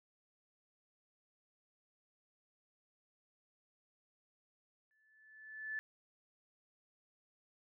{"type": "tone with exponential growth", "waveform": "sine", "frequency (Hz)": 1743, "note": "A6", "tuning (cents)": -17, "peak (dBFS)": -36, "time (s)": [4.91, 5.79], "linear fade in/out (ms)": 0, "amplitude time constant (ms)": 190, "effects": []}